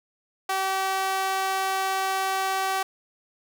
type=tone with high-pass filter; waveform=sawtooth; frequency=383.3 Hz; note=G4; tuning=39 cents flat; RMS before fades=-26 dBFS; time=0.49-2.83 s; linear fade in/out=5 ms; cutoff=810 Hz; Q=1.7; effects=none